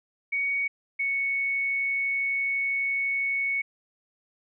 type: tone pair in turn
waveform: sine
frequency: 2238 / 2217 Hz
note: C#7 / C#7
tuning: +16 / 0 cents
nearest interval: unison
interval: 16 cents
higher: first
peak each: -24 dBFS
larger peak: neither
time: 0.32-0.68 / 0.99-3.62 s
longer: second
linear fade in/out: 10 ms
effects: none